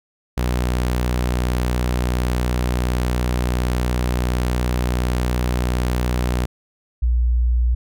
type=tone pair in turn; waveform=sawtooth / sine; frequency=61.4 / 59.86 Hz; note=B1 / A#1; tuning=-9 / +47 cents; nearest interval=unison; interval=44 cents; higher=first; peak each=-14 dBFS; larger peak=neither; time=0.37-6.46 / 7.02-7.75 s; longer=first; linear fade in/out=10 ms; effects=none